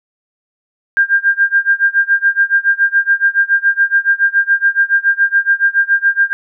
sine tone with tremolo, 1599 Hz, G6, 34 cents sharp, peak -6 dBFS, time 0.97-6.33 s, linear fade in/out 0 ms, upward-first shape sine, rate 7.1 Hz, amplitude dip 95%, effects none

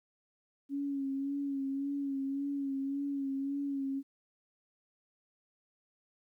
sine tone with vibrato, 276.8 Hz, C#4, 2 cents flat, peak -32 dBFS, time 0.69-4.03 s, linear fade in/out 50 ms, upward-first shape sine, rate 1.8 Hz, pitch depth 37 cents each way, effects 12-bit

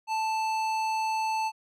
sine tone with tanh clipping, 880 Hz, A5, in tune, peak -28 dBFS, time 0.07-1.52 s, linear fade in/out 50 ms, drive 16 dB, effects none

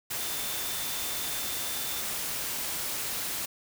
sine tone in noise, 3555 Hz, A7, 17 cents sharp, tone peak -41 dBFS, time 0.2-2.02 s, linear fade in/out 10 ms, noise white, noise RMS -33 dBFS, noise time 0.1-3.46 s, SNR -11 dB, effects none

